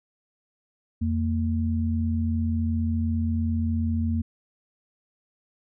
sine tone pair together, 85.9 / 228.7 Hz, F2 / A#3, -28 / -33 cents, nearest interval octave + perfect fourth, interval 1695 cents, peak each -24 / -26 dBFS, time 1.01-4.22 s, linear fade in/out 10 ms, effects none

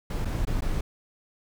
brown noise with dropouts, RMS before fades -27 dBFS, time 0.1-0.81 s, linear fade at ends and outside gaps 5 ms, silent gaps 0.249-0.253 / 0.452-0.47 / 0.608-0.62 s, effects none

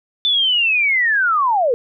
sine linear sweep, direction down, 3541 to 448.9 Hz, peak -13 dBFS, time 0.25-1.74 s, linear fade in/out 0 ms, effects none

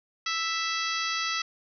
harmonic tone with a mistuned harmonic, 659.3 Hz, E5, in tune, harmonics 2 / 3 / 4 / 5 / 6 / 7 / 8 / 9, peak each -32 / -34 / -35 / -36 / -37 / -37 / -38 / -39 dBFS, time 0.26-1.42 s, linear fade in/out 5 ms, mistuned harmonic 8, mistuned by -34 cents, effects none

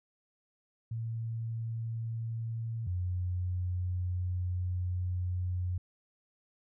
sine tone pair in turn, 113.9 / 90.26 Hz, A#2 / F#2, -40 / -42 cents, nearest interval major third, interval 402 cents, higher first, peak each -33 / -30 dBFS, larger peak second, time 0.91-2.87 / 2.87-5.78 s, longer second, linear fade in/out 5 ms, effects none

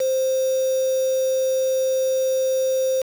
sine tone with quantisation, 523.3 Hz, C5, in tune, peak -18 dBFS, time 0-3.02 s, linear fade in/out 5 ms, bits 5, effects none

